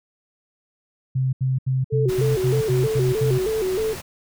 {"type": "tone bursts", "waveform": "sine", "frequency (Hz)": 130.81, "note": "C3", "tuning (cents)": 0, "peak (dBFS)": -18, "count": 9, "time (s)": [1.15, 3.386], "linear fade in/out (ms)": 10, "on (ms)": 180, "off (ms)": 77}
{"type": "tone with vibrato", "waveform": "sine", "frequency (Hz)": 405.4, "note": "G#4", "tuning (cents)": -42, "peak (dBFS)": -20, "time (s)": [1.9, 3.96], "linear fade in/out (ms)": 50, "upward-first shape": "square", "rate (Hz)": 3.2, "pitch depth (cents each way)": 140}
{"type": "noise", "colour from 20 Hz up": "pink", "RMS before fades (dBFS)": -34, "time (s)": [2.08, 4.02], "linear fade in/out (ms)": 20}
{"effects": []}